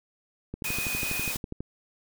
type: click train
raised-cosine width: 3 ms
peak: -21 dBFS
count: 14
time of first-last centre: 0.54-1.606 s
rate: 12.2 Hz
type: noise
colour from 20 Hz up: white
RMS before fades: -33 dBFS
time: 0.64-1.37 s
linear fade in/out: 5 ms
type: tone with vibrato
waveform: sine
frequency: 2489 Hz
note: D#7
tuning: in tune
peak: -31 dBFS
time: 0.65-1.32 s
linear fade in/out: 5 ms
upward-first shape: sine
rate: 20 Hz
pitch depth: 15 cents each way
effects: none